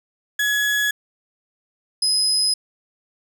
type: tone pair in turn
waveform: 35% pulse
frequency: 1686 / 5052 Hz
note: G#6 / D#8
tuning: +26 / +26 cents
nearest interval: octave + perfect fifth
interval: 1900 cents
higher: second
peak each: -16 / -14 dBFS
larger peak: second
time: 0.39-0.91 / 2.02-2.54 s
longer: neither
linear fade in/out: 5 ms
effects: none